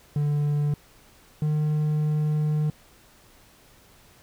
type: tone pair in turn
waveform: triangle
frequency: 146.83 / 151.83 Hz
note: D3 / D#3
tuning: 0 / -42 cents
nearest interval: minor second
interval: 58 cents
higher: second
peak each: -19 / -19 dBFS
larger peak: neither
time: 0.16-0.74 / 1.42-2.7 s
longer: second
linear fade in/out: 2 ms
effects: pink hiss -55 dBFS RMS until 4.22 s